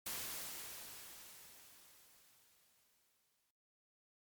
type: noise with exponential decay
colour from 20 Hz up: white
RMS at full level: -42 dBFS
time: 0.06-3.51 s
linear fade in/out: 5 ms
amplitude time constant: 750 ms
effects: noise-tail reverb RT60 0.8 s tail -22 dB re dry + MP3 96 kbps